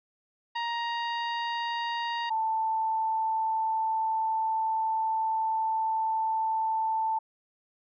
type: tone pair in turn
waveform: sawtooth / sine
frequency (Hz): 938 / 885.4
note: A#5 / A5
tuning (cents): +11 / +11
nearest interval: minor second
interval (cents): 100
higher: first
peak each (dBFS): -25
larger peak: neither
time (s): 0.55-2.3 / 2.3-7.19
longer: second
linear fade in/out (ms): 10
effects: resampled to 11025 Hz